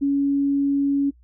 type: tone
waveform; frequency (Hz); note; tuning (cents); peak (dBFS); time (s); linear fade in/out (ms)
sine; 280; C#4; +18; -17; 0.01-1.11; 20
effects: noise-tail reverb RT60 0.1 s tail -23 dB re dry + added 60 Hz sine -50 dBFS peak until 1.23 s